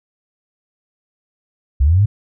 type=linear sweep; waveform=sine; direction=up; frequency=61.74 to 110 Hz; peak=-9 dBFS; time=1.8-2.06 s; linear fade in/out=10 ms; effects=none